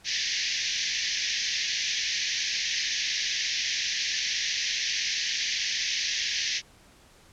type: band-pass noise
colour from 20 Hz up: white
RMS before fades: -29 dBFS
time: 0.04-6.62 s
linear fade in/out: 50 ms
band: 1700 to 6300 Hz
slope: 96 dB/octave
effects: pink hiss -56 dBFS RMS until 7.32 s + low-pass 10000 Hz 12 dB/octave